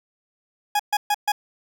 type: tone bursts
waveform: 40% pulse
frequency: 830.6 Hz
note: G#5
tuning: in tune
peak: -17 dBFS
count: 4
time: 0.75-1.32 s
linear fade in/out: 5 ms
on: 45 ms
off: 130 ms
effects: none